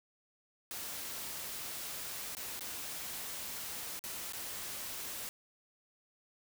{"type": "noise with dropouts", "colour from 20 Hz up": "white", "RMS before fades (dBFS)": -42, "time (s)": [0.71, 5.29], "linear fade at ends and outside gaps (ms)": 0, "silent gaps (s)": [[2.35, 2.369], [2.594, 2.608], [3.992, 4.039], [4.323, 4.334]], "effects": []}